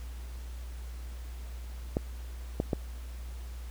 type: clicks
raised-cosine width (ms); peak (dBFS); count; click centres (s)
2; -14; 3; 1.969 / 2.601 / 2.732
effects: added 60 Hz sine -38 dBFS peak until 3.7 s + pink hiss -54 dBFS RMS until 3.7 s